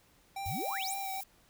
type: tone with vibrato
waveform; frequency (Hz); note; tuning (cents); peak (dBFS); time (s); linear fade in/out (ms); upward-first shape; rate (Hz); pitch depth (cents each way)
square; 777; G5; -16; -37; 0.36-1.21; 5; sine; 3.6; 27
type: noise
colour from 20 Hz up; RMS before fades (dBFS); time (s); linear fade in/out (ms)
violet; -43; 0.45-1.24; 10
type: exponential sweep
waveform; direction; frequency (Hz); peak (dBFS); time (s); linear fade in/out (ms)
sine; up; 75.2 to 10548; -36; 0.46-0.94; 0
effects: pink hiss -65 dBFS RMS until 1.49 s